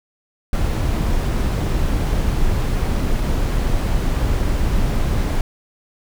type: noise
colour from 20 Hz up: brown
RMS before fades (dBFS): -18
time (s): 0.53-5.41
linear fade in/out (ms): 2
effects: none